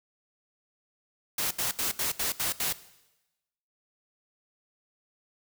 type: noise bursts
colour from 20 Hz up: white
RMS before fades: -29 dBFS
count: 7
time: 1.38-2.728 s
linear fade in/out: 5 ms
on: 130 ms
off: 73 ms
effects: noise-tail reverb RT60 1.0 s tail -17 dB re dry